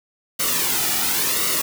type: noise with flanger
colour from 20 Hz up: white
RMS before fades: -21 dBFS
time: 0.39-1.62 s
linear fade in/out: 10 ms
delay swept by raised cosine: 1.2 to 1.9 ms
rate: 0.94 Hz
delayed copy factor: -0.65
effects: none